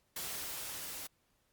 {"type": "noise with level ramp", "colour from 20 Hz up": "white", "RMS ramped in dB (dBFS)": [-40, -44], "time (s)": [0.16, 1.07], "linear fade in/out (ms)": 5, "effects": ["pink hiss -75 dBFS RMS until 1.52 s", "Opus 48 kbps"]}